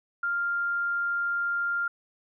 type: tone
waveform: sine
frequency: 1397 Hz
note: F6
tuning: in tune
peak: -25 dBFS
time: 0.23-1.88 s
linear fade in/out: 5 ms
effects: none